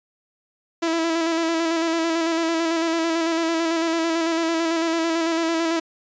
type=tone with vibrato; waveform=sawtooth; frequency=329.6 Hz; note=E4; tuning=in tune; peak=-16 dBFS; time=0.82-5.8 s; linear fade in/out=10 ms; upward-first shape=square; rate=9 Hz; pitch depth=28 cents each way; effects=resampled to 16000 Hz